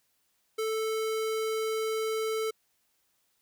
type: tone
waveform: square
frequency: 440 Hz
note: A4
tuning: in tune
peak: -29 dBFS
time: 0.58-2.51 s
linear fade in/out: 10 ms
effects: white hiss -73 dBFS RMS until 3.41 s